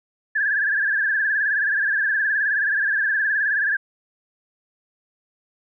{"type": "tone with vibrato", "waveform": "sine", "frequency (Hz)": 1661.2, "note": "G#6", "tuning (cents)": 0, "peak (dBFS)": -18, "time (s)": [0.35, 3.77], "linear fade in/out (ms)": 10, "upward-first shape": "sine", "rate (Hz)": 19, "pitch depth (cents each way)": 91, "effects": []}